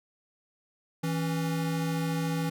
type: tone pair together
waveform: square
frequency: 163.54 / 277.2 Hz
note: E3 / C#4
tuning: -13 / 0 cents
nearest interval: major sixth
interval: 913 cents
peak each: -29 / -35 dBFS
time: 1.03-2.5 s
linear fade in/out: 10 ms
effects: none